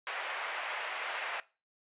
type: band-pass noise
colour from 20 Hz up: white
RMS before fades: -38 dBFS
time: 0.07-1.4 s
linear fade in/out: 0 ms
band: 570 to 2600 Hz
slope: 24 dB/octave
effects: noise-tail reverb RT60 0.3 s tail -19 dB re dry + resampled to 8000 Hz